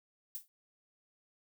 violet noise with exponential decay, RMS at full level -37 dBFS, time 0.35-0.48 s, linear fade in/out 0 ms, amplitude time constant 27 ms, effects none

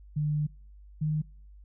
sine tone pair in turn, 150 / 153.51 Hz, D3 / D#3, +37 / -23 cents, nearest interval unison, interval 40 cents, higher second, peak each -25 dBFS, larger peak neither, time 0.16-0.47 / 1.01-1.22 s, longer first, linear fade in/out 10 ms, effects noise-tail reverb RT60 0.5 s tail -25 dB re dry + added 50 Hz sine -48 dBFS peak until 1.64 s

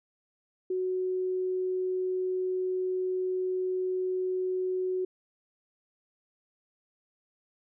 sine tone, 370 Hz, F#4, in tune, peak -27 dBFS, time 0.7-5.05 s, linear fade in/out 5 ms, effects none

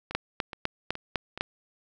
two click trains, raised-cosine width 0.3 ms, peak -10 / -21 dBFS, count 6 / 4, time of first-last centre 0.15-1.409 / 0.11-1.376 s, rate 3.97 / 2.37 Hz, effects none

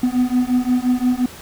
triangle beating tone pair, 246.9 / 252.6 Hz, B3 / B3, 0 / +39 cents, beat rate 5.7 Hz, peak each -16 dBFS, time 0.03-1.26 s, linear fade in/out 5 ms, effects pink hiss -38 dBFS RMS until 1.41 s

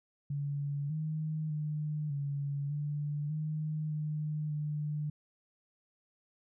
sine tone with pitch steps, 142.9 / 155.7 / 151.3 / 141.8 / 147 / 154.2 / 152.1 / 149.7 Hz, D3 / D#3 / D#3 / C#3 / D3 / D#3 / D#3 / D3, -47 / +2 / -48 / +40 / +2 / -15 / -39 / +33 cents, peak -32 dBFS, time 0.3-5.1 s, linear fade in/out 5 ms, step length 600 ms, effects none

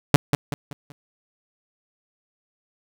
sawtooth tone with echo, 144.2 Hz, D3, 31 cents flat, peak -5 dBFS, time 0.14-0.16 s, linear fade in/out 0 ms, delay 190 ms, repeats 4, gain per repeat -8 dB, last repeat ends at 0.92 s, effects none

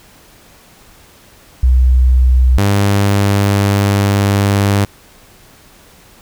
sine / sawtooth tone pair in turn, 63.2 / 100.32 Hz, B1 / G2, +41 / +41 cents, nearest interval minor sixth, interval 800 cents, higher second, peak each -6 dBFS, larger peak neither, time 1.63-2.58 / 2.58-4.85 s, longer second, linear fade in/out 5 ms, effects pink hiss -44 dBFS RMS until 6.21 s

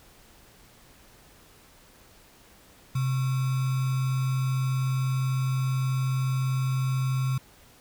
sine tone with sample-and-hold, 130.81 Hz, C3, in tune, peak -23 dBFS, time 2.95-7.38 s, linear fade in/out 5 ms, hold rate 1225 Hz, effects pink hiss -55 dBFS RMS until 7.8 s

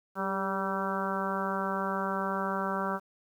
harmonic tone with a mistuned harmonic, 193 Hz, G3, 27 cents flat, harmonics 1 / 2 / 3 / 4 / 5 / 6 / 7 / 8, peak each -35 / -38 / -37 / -39 / -36 / -37 / -36 / -40 dBFS, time 0.15-3 s, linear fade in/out 50 ms, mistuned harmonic 2, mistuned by +37 cents, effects 10-bit

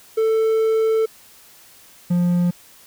triangle tone pair in turn, 443.3 / 175.92 Hz, A4 / F3, +13 / +13 cents, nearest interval octave + major third, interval 1600 cents, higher first, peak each -13 dBFS, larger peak neither, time 0.17-1.06 / 2.1-2.51 s, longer first, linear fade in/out 10 ms, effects white hiss -48 dBFS RMS until 2.86 s

